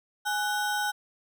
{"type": "ring-modulated tone", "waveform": "square", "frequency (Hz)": 1159, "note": "D6", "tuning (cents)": -23, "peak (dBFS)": -24, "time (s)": [0.25, 0.92], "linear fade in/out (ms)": 20, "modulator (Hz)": 328, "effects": []}